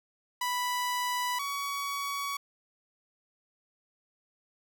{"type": "tone pair in turn", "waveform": "sawtooth", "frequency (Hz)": [987.8, 1126.8], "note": ["B5", "C#6"], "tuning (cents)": [0, 28], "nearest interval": "major second", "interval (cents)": 228, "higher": "second", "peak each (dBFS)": [-25, -28], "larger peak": "first", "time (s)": [[0.41, 1.39], [1.39, 2.37]], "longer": "neither", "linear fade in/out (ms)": 5, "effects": []}